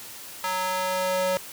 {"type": "tone with high-pass filter sweep", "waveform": "square", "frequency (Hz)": 185, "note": "F#3", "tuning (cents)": 0, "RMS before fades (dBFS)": -26, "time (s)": [0.44, 1.37], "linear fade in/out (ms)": 0, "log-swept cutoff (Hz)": [990, 500], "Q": 2, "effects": ["white hiss -41 dBFS RMS until 1.52 s", "high-pass 60 Hz 12 dB/octave"]}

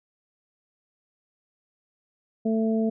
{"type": "harmonic tone", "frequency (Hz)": 222, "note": "A3", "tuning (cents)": 16, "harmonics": [1, 2, 3], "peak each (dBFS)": [-22, -28, -32], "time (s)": [2.45, 2.9], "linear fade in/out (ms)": 10, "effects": []}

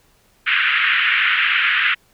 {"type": "band-pass noise", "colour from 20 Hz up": "pink", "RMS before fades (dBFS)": -17, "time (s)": [0.46, 1.95], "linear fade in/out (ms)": 20, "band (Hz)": [1400, 3000], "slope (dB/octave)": 48, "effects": ["pink hiss -57 dBFS RMS until 2.13 s"]}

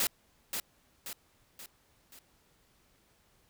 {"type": "noise with echo", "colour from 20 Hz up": "white", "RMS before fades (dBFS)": -29, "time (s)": [0, 0.07], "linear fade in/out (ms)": 2, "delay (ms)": 530, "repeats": 4, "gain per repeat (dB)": -6, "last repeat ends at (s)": 2.19, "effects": ["pink hiss -68 dBFS RMS until 3.49 s"]}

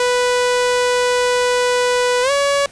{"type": "tone with pitch glide", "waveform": "sawtooth", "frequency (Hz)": [493.9, 564.1], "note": ["B4", "C#5"], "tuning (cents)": [0, 30], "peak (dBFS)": -10, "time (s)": [0, 2.66], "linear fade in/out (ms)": 2, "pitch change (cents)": 230, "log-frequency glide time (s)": [2.22, 2.31], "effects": ["pink hiss -43 dBFS RMS until 2.71 s", "resampled to 22050 Hz"]}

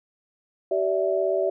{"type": "tone cluster", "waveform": "sine", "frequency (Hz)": [384.3, 577, 654], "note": ["G4", "D5", "E5"], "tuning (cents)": [-34, -31, -14], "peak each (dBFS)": -25, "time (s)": [0.71, 1.5], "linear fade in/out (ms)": 5, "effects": []}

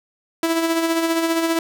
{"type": "tone with tremolo", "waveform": "sawtooth", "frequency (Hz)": 329.6, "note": "E4", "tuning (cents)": 0, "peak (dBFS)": -12, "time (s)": [0.43, 1.59], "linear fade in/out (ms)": 2, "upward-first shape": "sine", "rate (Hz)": 15, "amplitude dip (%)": 45, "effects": []}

